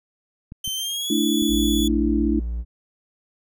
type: clicks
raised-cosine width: 5 ms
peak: -24 dBFS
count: 4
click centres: 0.521 / 0.677 / 1.422 / 1.807 s
type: tone with pitch glide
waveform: sawtooth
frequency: 3100 to 3420 Hz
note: G7 to A7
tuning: -20 to -50 cents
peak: -22 dBFS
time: 0.64-1.88 s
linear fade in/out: 5 ms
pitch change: +170 cents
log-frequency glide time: 0.75-1.13 s
type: chord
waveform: sine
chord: A suspended fourth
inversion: none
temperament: equal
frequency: 220 / 293.7 / 329.6 Hz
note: A3 / D4 / E4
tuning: 0 / 0 / 0 cents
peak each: -23 / -22 / -23 dBFS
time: 1.1-2.4 s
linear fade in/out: 5 ms
type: tone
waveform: triangle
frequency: 58.27 Hz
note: A#1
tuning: in tune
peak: -22 dBFS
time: 1.48-2.65 s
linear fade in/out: 50 ms
effects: none